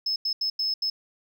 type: tone bursts at uneven times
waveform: sine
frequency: 5200 Hz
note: E8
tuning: 24 cents flat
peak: -22 dBFS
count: 5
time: 0.06-0.16 / 0.25-0.33 / 0.41-0.5 / 0.59-0.74 / 0.82-0.9 s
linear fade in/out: 5 ms
effects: tanh soft clip ceiling -21 dBFS